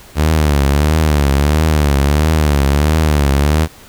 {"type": "tone with vibrato", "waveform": "sawtooth", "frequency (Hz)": 74, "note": "D2", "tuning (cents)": 14, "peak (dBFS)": -6, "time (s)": [0.15, 3.68], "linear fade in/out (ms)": 50, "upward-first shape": "triangle", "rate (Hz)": 1.5, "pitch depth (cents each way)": 140, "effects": ["pink hiss -40 dBFS RMS until 3.88 s"]}